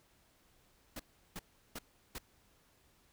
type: noise bursts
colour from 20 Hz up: pink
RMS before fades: -43 dBFS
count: 4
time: 0.96-2.184 s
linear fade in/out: 5 ms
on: 36 ms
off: 360 ms
effects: pink hiss -69 dBFS RMS until 3.12 s